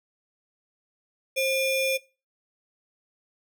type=ring-modulated tone; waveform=square; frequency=1473 Hz; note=F#6; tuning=8 cents flat; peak=-20 dBFS; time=1.36-1.98 s; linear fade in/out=20 ms; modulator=942 Hz; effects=noise-tail reverb RT60 0.3 s tail -21 dB re dry